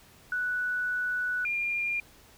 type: tone pair in turn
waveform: sine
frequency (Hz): 1480 / 2404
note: F#6 / D7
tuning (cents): 0 / +40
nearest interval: minor sixth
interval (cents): 840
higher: second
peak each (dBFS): -27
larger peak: neither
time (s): 0.32-1.45 / 1.45-2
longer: first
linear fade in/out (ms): 2
effects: pink hiss -56 dBFS RMS until 2.37 s